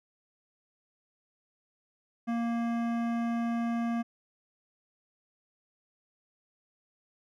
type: tone with hard clipping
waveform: sine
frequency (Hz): 233.3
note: A#3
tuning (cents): +2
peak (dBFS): -30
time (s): 2.27-4.03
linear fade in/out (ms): 20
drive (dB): 15
effects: none